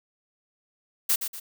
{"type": "noise with echo", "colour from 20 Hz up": "blue", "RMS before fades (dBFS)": -22, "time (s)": [1.09, 1.16], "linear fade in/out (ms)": 10, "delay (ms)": 120, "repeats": 2, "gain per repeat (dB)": -8, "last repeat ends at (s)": 1.4, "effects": []}